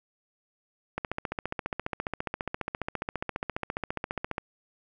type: click train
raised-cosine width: 0.5 ms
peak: -15 dBFS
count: 51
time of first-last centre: 0.98-4.381 s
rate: 14.7 Hz
effects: none